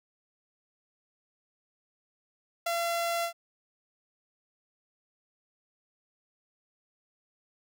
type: tone with ADSR envelope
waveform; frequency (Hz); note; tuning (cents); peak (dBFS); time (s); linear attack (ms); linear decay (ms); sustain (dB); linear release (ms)
sawtooth; 681; F5; -44; -22; 2.66-3.33; 8; 3; -2; 92
effects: none